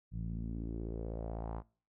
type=tone with low-pass filter sweep; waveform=sawtooth; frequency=56 Hz; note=A1; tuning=31 cents sharp; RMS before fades=-40 dBFS; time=0.11-1.63 s; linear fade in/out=50 ms; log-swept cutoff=150 to 1000 Hz; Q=2.8; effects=noise-tail reverb RT60 0.4 s tail -22 dB re dry